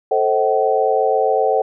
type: chord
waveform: sine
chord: A diminished seventh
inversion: none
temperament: just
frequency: 440 / 528 / 633.6 / 760.3 Hz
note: A4 / C5 / Eb5 / Gb5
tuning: 0 / +16 / +31 / +47 cents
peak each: -18 / -19 / -22 / -18 dBFS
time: 0.11-1.62 s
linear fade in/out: 5 ms
effects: none